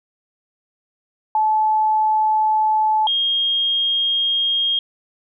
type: tone pair in turn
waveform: sine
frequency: 865 / 3240 Hz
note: A5 / G#7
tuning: -30 / -43 cents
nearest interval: octave + major seventh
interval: 2287 cents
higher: second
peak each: -14 / -16 dBFS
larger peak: first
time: 1.35-3.07 / 3.07-4.79 s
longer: neither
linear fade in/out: 2 ms
effects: none